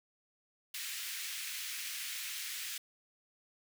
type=high-pass noise; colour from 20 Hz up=pink; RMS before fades=-41 dBFS; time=0.74-2.78 s; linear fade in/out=5 ms; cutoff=1900 Hz; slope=24 dB/octave; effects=none